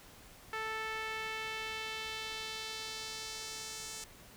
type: tone with band-pass filter sweep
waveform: sawtooth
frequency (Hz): 440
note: A4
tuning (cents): 0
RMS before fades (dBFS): -41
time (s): 0.53-4.04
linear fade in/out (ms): 2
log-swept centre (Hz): 1700 to 7000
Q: 1.4
effects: pink hiss -56 dBFS RMS until 4.36 s